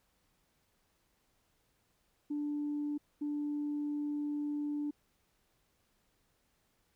sine tone bursts at uneven times, 293.7 Hz, D4, in tune, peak -32 dBFS, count 2, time 2.3-2.98 / 3.21-4.91 s, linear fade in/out 10 ms, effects tanh soft clip ceiling -29 dBFS + pink hiss -75 dBFS RMS until 6.95 s

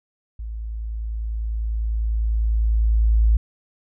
sine tone with level ramp, 55 Hz, A1, in tune, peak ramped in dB -28 to -12 dBFS, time 0.39-3.37 s, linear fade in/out 5 ms, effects none

